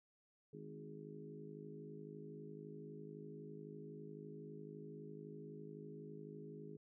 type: harmonic tone with a mistuned harmonic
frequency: 51.91 Hz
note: G#1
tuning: in tune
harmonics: 3 / 4 / 5 / 6 / 7 / 8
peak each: -54 / -58 / -60 / -58 / -61 / -54 dBFS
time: 0.53-6.77 s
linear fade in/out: 5 ms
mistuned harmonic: 4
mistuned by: +16 cents
effects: none